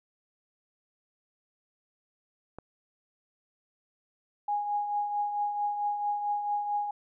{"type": "click", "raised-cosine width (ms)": 1, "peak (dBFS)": -27, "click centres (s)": 2.586}
{"type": "tone with tremolo", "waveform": "sine", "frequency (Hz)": 825, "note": "G#5", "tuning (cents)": -12, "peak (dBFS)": -25, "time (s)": [4.48, 6.91], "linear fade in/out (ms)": 5, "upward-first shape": "triangle", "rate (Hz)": 4.5, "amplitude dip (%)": 55}
{"effects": []}